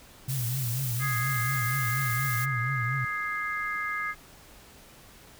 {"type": "tone with vibrato", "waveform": "sine", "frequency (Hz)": 125.5, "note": "B2", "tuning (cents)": 28, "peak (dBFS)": -28, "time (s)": [0.28, 3.05], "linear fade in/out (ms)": 5, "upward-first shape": "triangle", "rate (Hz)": 4.2, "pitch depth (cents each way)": 170}
{"type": "noise", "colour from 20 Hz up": "blue", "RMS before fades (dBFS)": -35, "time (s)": [0.28, 2.46], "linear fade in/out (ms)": 20}
{"type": "chord", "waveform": "sine", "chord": "Ab major", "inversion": "second", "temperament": "equal", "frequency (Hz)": [1244.5, 1661.2, 2093], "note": ["Eb6", "Ab6", "C7"], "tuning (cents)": [0, 0, 0], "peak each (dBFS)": -33, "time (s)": [0.99, 4.15], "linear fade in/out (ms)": 50}
{"effects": ["pink hiss -52 dBFS RMS until 5.39 s"]}